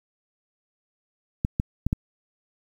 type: clicks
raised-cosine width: 5 ms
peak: -10 dBFS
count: 4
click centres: 1.449 / 1.599 / 1.866 / 1.929 s
effects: 8-bit